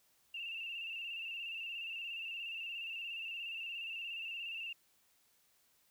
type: tone with vibrato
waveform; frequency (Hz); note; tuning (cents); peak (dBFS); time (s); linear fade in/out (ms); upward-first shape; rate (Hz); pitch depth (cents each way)
sine; 2724; F7; -44; -40; 0.34-4.73; 5; square; 17; 44
effects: white hiss -72 dBFS RMS until 5.9 s